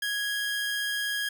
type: tone pair together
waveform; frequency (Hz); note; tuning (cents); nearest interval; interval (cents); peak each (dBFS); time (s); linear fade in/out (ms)
45% pulse; 1661.2 / 3207; G#6 / G7; 0 / +39; major seventh; 1139; -29 / -33; 0.02-1.29; 5
effects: none